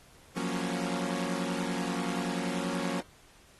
sawtooth chord, Gb major seventh, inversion third, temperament equal, 174.61 / 185 / 233.1 / 277.2 Hz, F3 / Gb3 / Bb3 / Db4, 0 / 0 / 0 / 0 cents, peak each -32 dBFS, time 0.36-3.01 s, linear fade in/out 10 ms, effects pink hiss -58 dBFS RMS until 3.59 s + AAC 32 kbps

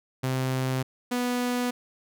sawtooth tone pair in turn, 130.3 / 246 Hz, C3 / B3, -7 / -7 cents, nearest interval major seventh, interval 1100 cents, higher second, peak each -21 dBFS, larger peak neither, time 0.23-0.83 / 1.11-1.71 s, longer neither, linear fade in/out 10 ms, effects none

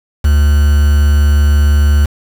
triangle tone with quantisation, 72.8 Hz, D2, 15 cents flat, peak -4 dBFS, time 0.24-2.06 s, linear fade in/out 10 ms, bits 4, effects none

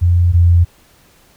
sine tone pair in turn, 87.31 / 86.31 Hz, F2 / F2, 0 / -20 cents, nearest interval unison, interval 20 cents, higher first, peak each -8 / -6 dBFS, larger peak second, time 0.01-0.33 / 0.33-0.65 s, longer neither, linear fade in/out 20 ms, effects pink hiss -50 dBFS RMS until 1.36 s

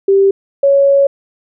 sine tone pair in turn, 392 / 556.3 Hz, G4 / C#5, 0 / +6 cents, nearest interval tritone, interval 606 cents, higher second, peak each -6 dBFS, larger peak neither, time 0.08-0.31 / 0.63-1.07 s, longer second, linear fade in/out 5 ms, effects none

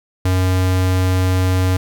square tone, 92.5 Hz, F#2, in tune, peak -14 dBFS, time 0.25-1.77 s, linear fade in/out 5 ms, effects 8-bit

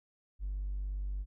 sine tone with hard clipping, 48.56 Hz, G1, 16 cents flat, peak -34 dBFS, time 0.39-1.26 s, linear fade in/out 50 ms, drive 1 dB, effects none

